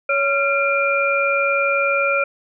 sine tone cluster, 559 / 1378 / 2390 Hz, C#5 / F6 / D7, +14 / -24 / +30 cents, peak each -20 dBFS, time 0.09-2.24 s, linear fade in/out 5 ms, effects none

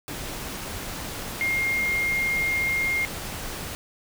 sine tone in noise, 2127 Hz, C7, 28 cents sharp, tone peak -22 dBFS, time 1.41-3.05 s, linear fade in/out 0 ms, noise pink, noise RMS -34 dBFS, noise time 0.08-3.75 s, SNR +9 dB, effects none

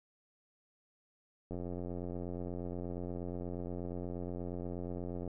click train, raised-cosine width 2 ms, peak -28 dBFS, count 334, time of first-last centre 1.51-5.277 s, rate 88.4 Hz, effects none

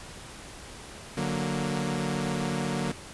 sawtooth chord, D augmented, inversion none, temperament equal, 146.83 / 185 / 233.1 Hz, D3 / F#3 / A#3, 0 / 0 / 0 cents, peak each -28 dBFS, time 1.17-2.92 s, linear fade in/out 5 ms, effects pink hiss -44 dBFS RMS until 3.13 s + resampled to 24000 Hz

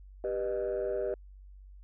sine chord, G augmented, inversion none, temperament just, 392 / 490 / 612.5 Hz, G4 / B4 / D#5, 0 / -14 / -27 cents, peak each -32 / -33 / -33 dBFS, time 0.24-1.14 s, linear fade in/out 2 ms, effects tanh soft clip ceiling -25 dBFS + added 48 Hz sine -48 dBFS peak until 1.83 s

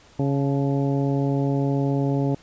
harmonic tone with a mistuned harmonic, 138.8 Hz, C#3, 3 cents sharp, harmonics 1 / 2 / 3 / 4 / 5 / 6, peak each -22 / -24 / -29 / -32 / -35 / -37 dBFS, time 0.19-2.35 s, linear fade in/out 5 ms, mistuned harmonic 6, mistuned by +58 cents, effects pink hiss -52 dBFS RMS until 2.42 s + resampled to 16000 Hz

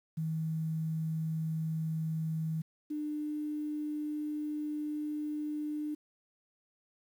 sine tone pair in turn, 159.6 / 300.2 Hz, D#3 / D4, +44 / +38 cents, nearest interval major seventh, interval 1094 cents, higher second, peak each -31 / -33 dBFS, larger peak first, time 0.17-2.62 / 2.9-5.95 s, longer second, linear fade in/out 10 ms, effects 10-bit

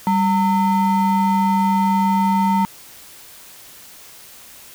triangle ring-modulated tone, 554.4 Hz, C#5, in tune, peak -9 dBFS, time 0.07-2.65 s, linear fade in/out 0 ms, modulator 359 Hz, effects white hiss -42 dBFS RMS until 4.74 s

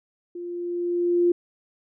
sine tone with level ramp, 349.2 Hz, F4, in tune, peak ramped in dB -32 to -15 dBFS, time 0.35-1.32 s, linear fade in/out 5 ms, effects none

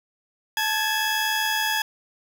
20% pulse tone pair together, 870.9 / 1661.2 Hz, A5 / G#6, -18 / 0 cents, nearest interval major seventh, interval 1118 cents, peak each -20 dBFS, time 0.57-1.82 s, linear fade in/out 2 ms, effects none

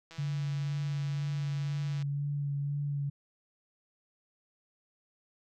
click train, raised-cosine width 0.2 ms, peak -32 dBFS, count 315, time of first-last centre 0.11-2.025 s, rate 164 Hz
sine tone with vibrato, 142.9 Hz, D3, 47 cents flat, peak -30 dBFS, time 0.18-3.1 s, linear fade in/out 10 ms, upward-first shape sine, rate 2 Hz, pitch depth 17 cents each way
effects none

